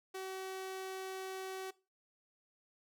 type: tone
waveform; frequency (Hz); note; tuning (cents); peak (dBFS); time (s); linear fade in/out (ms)
sawtooth; 379.3; F#4; +43; -37; 0.14-1.71; 10
effects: noise-tail reverb RT60 0.3 s tail -20 dB re dry